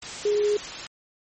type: tone in noise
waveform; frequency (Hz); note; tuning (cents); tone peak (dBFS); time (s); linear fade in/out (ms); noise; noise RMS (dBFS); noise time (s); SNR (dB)
sine; 415.3; G#4; 0; -19; 0.25-0.57; 5; white; -35; 0.02-0.87; +13
effects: MP3 32 kbps